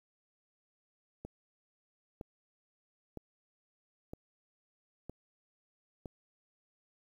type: click train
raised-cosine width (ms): 2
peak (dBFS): -29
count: 6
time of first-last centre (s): 1.25-6.058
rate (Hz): 1.04
effects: 10-bit